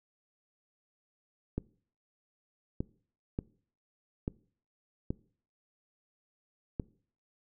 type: clicks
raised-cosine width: 3 ms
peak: -19 dBFS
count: 6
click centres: 1.58 / 2.805 / 3.389 / 4.279 / 5.105 / 6.798 s
effects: noise-tail reverb RT60 0.5 s tail -22 dB re dry